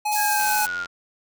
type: tone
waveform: square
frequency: 843 Hz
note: G#5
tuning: 26 cents sharp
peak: -22 dBFS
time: 0.05-0.66 s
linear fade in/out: 10 ms
type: high-pass noise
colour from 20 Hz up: white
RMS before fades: -27 dBFS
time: 0.11-0.67 s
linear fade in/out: 20 ms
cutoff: 4800 Hz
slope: 24 dB/octave
type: linear sweep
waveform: sine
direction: down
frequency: 1661.2 to 1391 Hz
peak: -25 dBFS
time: 0.15-0.87 s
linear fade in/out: 50 ms
type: click train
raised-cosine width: 0.2 ms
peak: -19 dBFS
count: 42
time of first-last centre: 0.4-0.858 s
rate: 89.5 Hz
effects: none